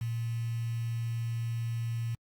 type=tone with quantisation; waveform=sine; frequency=115.9 Hz; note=A#2; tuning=10 cents flat; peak=-30 dBFS; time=0.01-2.15 s; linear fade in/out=5 ms; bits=8; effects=Opus 48 kbps